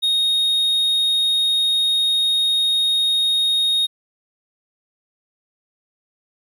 triangle tone, 3726 Hz, A#7, 2 cents flat, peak -14 dBFS, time 0.02-3.87 s, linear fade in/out 20 ms, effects 9-bit

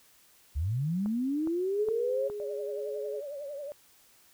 sine linear sweep, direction up, 64.1 to 554.4 Hz, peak -27 dBFS, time 0.55-2.29 s, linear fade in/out 20 ms
click train, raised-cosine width 1 ms, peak -29 dBFS, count 4, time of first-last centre 1.06-2.3 s, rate 2.42 Hz
sine tone with pitch glide, 415.3 to 422.3 Hz, G#4 to G#4, 0 to +29 cents, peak -34 dBFS, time 1.78-3.21 s, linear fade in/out 20 ms, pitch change +29 cents, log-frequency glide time 2.79-2.84 s
sine tone with vibrato, 572 Hz, D5, 46 cents flat, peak -36 dBFS, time 2.4-3.72 s, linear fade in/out 0 ms, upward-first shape triangle, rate 11 Hz, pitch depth 95 cents each way
effects white hiss -61 dBFS RMS until 4.33 s

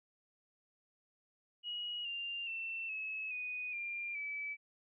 sine tone with pitch steps, 2901 / 2791 / 2685 / 2583 / 2485 / 2391 / 2300 Hz, F#7 / F7 / E7 / E7 / D#7 / D7 / D7, -35 / -2 / +31 / -36 / -3 / +30 / -37 cents, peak -38 dBFS, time 1.63-4.57 s, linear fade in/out 50 ms, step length 420 ms, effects none

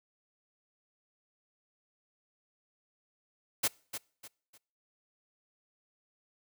white noise with echo, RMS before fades -28 dBFS, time 3.63-3.68 s, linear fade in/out 10 ms, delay 300 ms, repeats 3, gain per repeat -10 dB, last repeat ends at 4.58 s, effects noise-tail reverb RT60 0.5 s tail -25 dB re dry

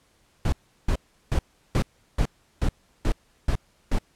brown noise bursts, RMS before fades -21 dBFS, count 9, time 0.45-3.987 s, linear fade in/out 2 ms, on 73 ms, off 360 ms, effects pink hiss -63 dBFS RMS until 4.15 s + low-pass 11000 Hz 12 dB/octave

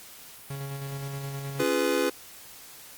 45% pulse tone with tremolo, 138.59 Hz, C#3, in tune, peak -32 dBFS, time 0.5-1.63 s, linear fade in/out 5 ms, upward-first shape square, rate 9.5 Hz, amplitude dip 25%
square chord, C# dominant seventh, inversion none, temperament just, 277.2 / 346.5 / 415.8 / 498.9 Hz, C#4 / E#4 / G#4 / B4, 0 / -14 / +2 / +17 cents, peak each -31 / -30 / -30 / -28 dBFS, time 1.59-2.1 s, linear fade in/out 10 ms
effects white hiss -47 dBFS RMS until 2.97 s + Opus 48 kbps

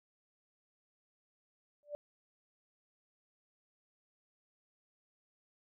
sine tone with exponential growth, 587.3 Hz, D5, in tune, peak -34 dBFS, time 1.83-1.95 s, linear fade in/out 0 ms, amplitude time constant 26 ms, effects none

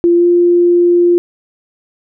sine tone with pitch glide, 344.5 to 349.1 Hz, F4 to F4, -24 to -1 cents, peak -6 dBFS, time 0.04-1.18 s, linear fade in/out 0 ms, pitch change +23 cents, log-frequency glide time 0.15-0.26 s, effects none

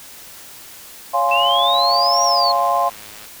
sine chord, Db major seventh, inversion none, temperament equal with one note detuned, 560.2 / 698.5 / 830.6 / 1046.5 Hz, Db5 / F5 / Ab5 / C6, +18 / 0 / 0 / 0 cents, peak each -24 / -18 / -22 / -18 dBFS, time 1.13-2.9 s, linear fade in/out 20 ms
click train, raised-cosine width 0.2 ms, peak -22 dBFS, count 207, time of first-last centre 1.29-3.252 s, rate 105 Hz
sine exponential two-way sweep, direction up then down, 2638 to 5760 to 4240 Hz, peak -17 dBFS, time 1.31-2.52 s, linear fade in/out 5 ms, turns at 2.23 s
effects white hiss -39 dBFS RMS until 3.4 s

